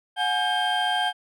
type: tone cluster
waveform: triangle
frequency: 729 / 843 / 1594 / 3168 Hz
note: F#5 / G#5 / G6 / G7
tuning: -26 / +26 / +28 / +18 cents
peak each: -24 / -26 / -26 / -26 dBFS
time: 0.16-1.13 s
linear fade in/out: 50 ms
effects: none